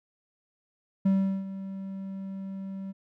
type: tone with ADSR envelope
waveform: triangle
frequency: 193.3 Hz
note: G3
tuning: 24 cents flat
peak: -17 dBFS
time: 1.05-2.93 s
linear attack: 10 ms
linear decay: 380 ms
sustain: -15 dB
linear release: 26 ms
effects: none